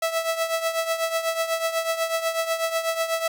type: tone with tremolo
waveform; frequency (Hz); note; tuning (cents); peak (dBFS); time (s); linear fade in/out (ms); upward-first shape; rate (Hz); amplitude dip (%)
sawtooth; 656; E5; -9; -16; 0.02-3.28; 5; triangle; 8.1; 75
effects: none